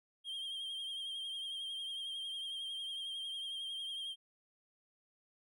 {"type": "tone with vibrato", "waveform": "triangle", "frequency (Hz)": 3199, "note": "G7", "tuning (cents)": 34, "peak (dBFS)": -38, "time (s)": [0.24, 4.16], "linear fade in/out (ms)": 50, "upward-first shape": "triangle", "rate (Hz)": 11, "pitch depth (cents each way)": 48, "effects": []}